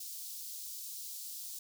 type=high-pass noise; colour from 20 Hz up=white; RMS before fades=-44 dBFS; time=0-1.59 s; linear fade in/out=5 ms; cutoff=4100 Hz; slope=24 dB/octave; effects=none